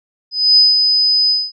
sine tone with ADSR envelope, 5010 Hz, D#8, 11 cents sharp, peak -5 dBFS, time 0.31-1.52 s, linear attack 260 ms, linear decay 180 ms, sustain -5 dB, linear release 220 ms, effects none

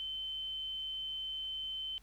sine tone, 3074 Hz, G7, 35 cents flat, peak -37 dBFS, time 0-1.98 s, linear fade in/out 0 ms, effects added 50 Hz sine -59 dBFS peak until 2.02 s + pink hiss -67 dBFS RMS until 2.02 s

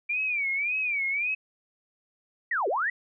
sine tone with vibrato, 2349 Hz, D7, in tune, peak -25 dBFS, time 0.09-1.35 s, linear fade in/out 10 ms, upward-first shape sine, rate 1.8 Hz, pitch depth 150 cents each way
sine linear two-way sweep, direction down then up, 1996 to 355.8 to 1996 Hz, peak -24 dBFS, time 2.51-2.9 s, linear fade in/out 5 ms, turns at 2.68 s
effects none

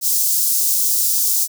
white high-pass noise, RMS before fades -17 dBFS, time 0.01-1.48 s, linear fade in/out 50 ms, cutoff 5300 Hz, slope 24 dB/octave, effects none

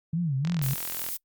sine tone with vibrato, 152.1 Hz, D#3, 39 cents flat, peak -24 dBFS, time 0.13-0.74 s, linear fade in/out 5 ms, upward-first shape sine, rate 3.2 Hz, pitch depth 250 cents each way
click train, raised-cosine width 0.2 ms, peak -19 dBFS, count 28, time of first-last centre 0.45-1.088 s, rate 42.3 Hz
violet noise, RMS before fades -32 dBFS, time 0.62-1.17 s, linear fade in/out 5 ms
effects noise-tail reverb RT60 0.1 s tail -26 dB re dry + Opus 48 kbps

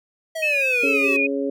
square exponential sweep, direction down, 657 to 370 Hz, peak -26 dBFS, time 0.35-1.17 s, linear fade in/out 10 ms
sine tone with vibrato, 2521 Hz, D#7, 22 cents sharp, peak -18 dBFS, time 0.42-1.27 s, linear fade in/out 10 ms, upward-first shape sine, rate 4.7 Hz, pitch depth 62 cents each way
harmonic tone, 138.59 Hz, C#3, in tune, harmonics 2 / 3 / 4, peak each -24 / -26 / -27 dBFS, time 0.83-1.5 s, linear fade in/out 5 ms
effects none

